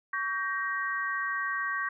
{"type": "chord", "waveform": "sine", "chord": "G diminished", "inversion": "second", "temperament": "just", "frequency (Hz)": [1128.9, 1568, 1881.6], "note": ["Db6", "G6", "Bb6"], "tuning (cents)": [31, 0, 16], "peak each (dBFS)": -33, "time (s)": [0.13, 1.89], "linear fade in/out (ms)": 5, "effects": []}